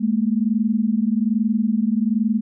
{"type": "tone pair together", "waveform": "sine", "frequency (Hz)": [210.7, 231.9], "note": ["G#3", "A#3"], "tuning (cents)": [25, -9], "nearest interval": "major second", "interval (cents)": 166, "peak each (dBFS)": [-19, -20], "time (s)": [0, 2.41], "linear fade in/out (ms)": 20, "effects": []}